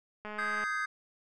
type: click train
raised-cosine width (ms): 0.5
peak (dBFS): -27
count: 83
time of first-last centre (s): 0.25-0.639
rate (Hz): 211
type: chord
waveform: triangle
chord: Ab major seventh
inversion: second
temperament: just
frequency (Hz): 1245.9 / 1557.4 / 1661.2 / 2077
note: Eb6 / G6 / Ab6 / C7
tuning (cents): +2 / -12 / 0 / -13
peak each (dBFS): -33 / -33 / -37 / -38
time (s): 0.38-0.86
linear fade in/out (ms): 10
effects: resampled to 24000 Hz